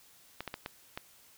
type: clicks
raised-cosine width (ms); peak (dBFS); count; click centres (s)
0.3; -21; 5; 0.406 / 0.477 / 0.541 / 0.661 / 0.975
effects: white hiss -60 dBFS RMS until 1.37 s